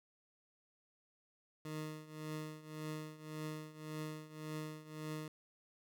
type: tone with tremolo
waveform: 20% pulse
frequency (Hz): 154.7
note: D#3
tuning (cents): -10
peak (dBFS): -35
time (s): 1.65-5.28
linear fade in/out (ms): 2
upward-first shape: triangle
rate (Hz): 1.8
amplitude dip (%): 85
effects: none